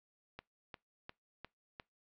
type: click train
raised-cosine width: 0.3 ms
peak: -29 dBFS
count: 5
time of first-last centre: 0.39-1.798 s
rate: 2.84 Hz
effects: noise-tail reverb RT60 0.2 s tail -24 dB re dry + low-pass 4000 Hz 12 dB/octave